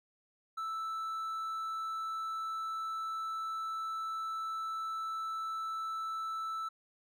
triangle tone with hard clipping, 1318.5 Hz, E6, in tune, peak -36 dBFS, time 0.57-6.69 s, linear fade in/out 10 ms, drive 6 dB, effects none

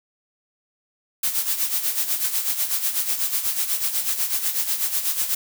blue noise with tremolo, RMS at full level -21 dBFS, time 1.23-5.35 s, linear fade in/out 5 ms, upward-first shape sine, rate 8.1 Hz, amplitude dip 65%, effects none

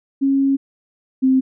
sine tone pair in turn, 273.3 / 261.9 Hz, C#4 / C4, -24 / +2 cents, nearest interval minor second, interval 74 cents, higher first, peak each -13 / -11 dBFS, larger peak second, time 0.21-0.57 / 1.22-1.41 s, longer first, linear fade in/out 20 ms, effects none

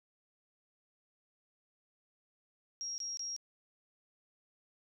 sine tone bursts, 5610 Hz, F8, 7 cents sharp, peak -37 dBFS, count 3, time 2.81-3.364 s, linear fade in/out 0 ms, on 170 ms, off 22 ms, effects none

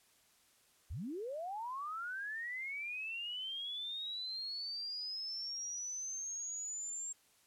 sine linear sweep, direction up, 52.1 to 7459 Hz, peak -39 dBFS, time 0.9-7.13 s, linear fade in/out 10 ms, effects white hiss -69 dBFS RMS until 7.46 s + low-pass 12000 Hz 12 dB/octave

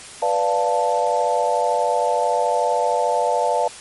sine chord, B half-diminished seventh, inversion none, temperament equal, 493.9 / 587.3 / 698.5 / 880 Hz, B4 / D5 / F5 / A5, 0 / 0 / 0 / 0 cents, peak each -23 / -22 / -22 / -21 dBFS, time 0.22-3.68 s, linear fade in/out 5 ms, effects white hiss -38 dBFS RMS until 3.8 s + MP3 48 kbps

